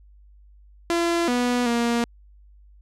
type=tone with pitch steps; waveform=sawtooth; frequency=340.1 / 245.1 / 235.8 Hz; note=F4 / B3 / A#3; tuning=-46 / -13 / +20 cents; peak=-16 dBFS; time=0.9-2.04 s; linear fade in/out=0 ms; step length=380 ms; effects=added 50 Hz sine -48 dBFS peak until 2.81 s + low-pass 9000 Hz 12 dB/octave